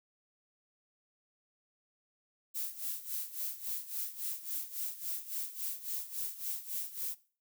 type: noise with tremolo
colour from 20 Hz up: violet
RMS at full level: -36 dBFS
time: 2.54-7.15 s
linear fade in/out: 20 ms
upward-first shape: sine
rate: 3.6 Hz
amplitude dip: 80%
effects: noise-tail reverb RT60 0.4 s tail -19 dB re dry